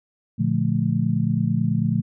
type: chord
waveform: sine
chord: Bb major seventh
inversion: none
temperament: just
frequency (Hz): 116.54 / 145.68 / 174.81 / 218.5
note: Bb2 / D3 / F3 / A3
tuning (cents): 0 / -14 / +2 / -12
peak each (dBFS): -24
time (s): 0.38-2.02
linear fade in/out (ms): 20
effects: none